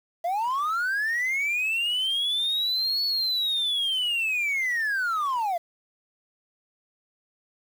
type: linear two-way sweep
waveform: triangle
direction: up then down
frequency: 659.3 to 4435 to 659.3 Hz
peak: -21 dBFS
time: 0.24-5.58 s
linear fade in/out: 10 ms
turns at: 3.04 s
effects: tanh soft clip ceiling -18 dBFS + 8-bit